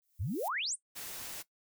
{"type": "noise with exponential growth", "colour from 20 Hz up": "violet", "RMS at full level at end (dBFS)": -41, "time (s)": [0.02, 0.48], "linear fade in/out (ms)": 0, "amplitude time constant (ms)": 99}
{"type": "exponential sweep", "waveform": "sine", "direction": "up", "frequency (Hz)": [73.42, 9950], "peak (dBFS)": -32, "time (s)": [0.19, 0.76], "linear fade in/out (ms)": 20}
{"type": "noise", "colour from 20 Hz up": "white", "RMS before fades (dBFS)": -43, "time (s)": [0.95, 1.43], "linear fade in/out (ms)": 20}
{"effects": ["noise-tail reverb RT60 0.1 s tail -17 dB re dry"]}